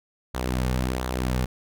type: tone with flanger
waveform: sawtooth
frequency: 63.1 Hz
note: B1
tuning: 38 cents sharp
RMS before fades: -26 dBFS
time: 0.34-1.46 s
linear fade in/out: 10 ms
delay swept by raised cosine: 0.37 to 3.07 ms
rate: 1.4 Hz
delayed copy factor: -0.5
effects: none